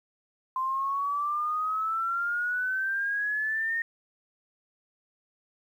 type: exponential sweep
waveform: sine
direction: up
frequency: 1036 to 1851 Hz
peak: -26 dBFS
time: 0.56-3.82 s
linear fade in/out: 2 ms
effects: 10-bit